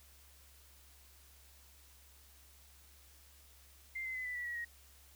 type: tone with pitch steps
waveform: sine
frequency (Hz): 2093 / 2057 / 2022 / 1987 / 1952.8 / 1919.3 / 1886.3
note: C7 / C7 / B6 / B6 / B6 / B6 / A#6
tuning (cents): 0 / -30 / +40 / +10 / -20 / -50 / +20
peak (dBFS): -38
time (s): 3.95-4.65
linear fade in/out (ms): 10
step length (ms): 100
effects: added 68 Hz sine -62 dBFS peak until 5.15 s + white hiss -63 dBFS RMS until 5.15 s